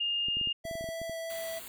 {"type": "tone", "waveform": "sine", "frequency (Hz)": 2825, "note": "F7", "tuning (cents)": 19, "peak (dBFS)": -28, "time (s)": [0, 0.53], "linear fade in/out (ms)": 10}
{"type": "clicks", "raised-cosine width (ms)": 3, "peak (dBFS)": -31, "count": 12, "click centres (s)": [0.285, 0.37, 0.413, 0.473, 0.653, 0.712, 0.754, 0.81, 0.842, 0.889, 1.016, 1.096]}
{"type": "tone with vibrato", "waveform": "square", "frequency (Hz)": 659.3, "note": "E5", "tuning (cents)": 0, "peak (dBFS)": -36, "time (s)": [0.64, 1.6], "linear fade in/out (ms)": 20, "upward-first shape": "triangle", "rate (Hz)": 3.2, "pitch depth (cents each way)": 8}
{"type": "band-stop noise", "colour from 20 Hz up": "white", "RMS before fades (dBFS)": -45, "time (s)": [1.3, 1.68], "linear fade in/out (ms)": 0, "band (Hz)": [4600, 6700], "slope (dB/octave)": 96}
{"effects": []}